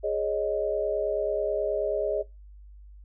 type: chord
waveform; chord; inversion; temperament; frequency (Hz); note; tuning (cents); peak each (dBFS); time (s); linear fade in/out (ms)
sine; Ab suspended fourth; none; just; 415.3 / 553.7 / 623; Ab4 / Db5 / Eb5; 0 / -2 / +2; -29 / -30 / -28; 0.03-2.23; 20
effects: noise-tail reverb RT60 0.2 s tail -20 dB re dry + added 50 Hz sine -45 dBFS peak until 3.04 s